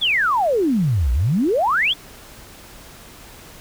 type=exponential two-way sweep; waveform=sine; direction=down then up; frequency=3597 to 56.9 to 3597 Hz; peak=-15 dBFS; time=0.01-1.94 s; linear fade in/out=20 ms; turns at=1.12 s; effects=pink hiss -42 dBFS RMS until 3.6 s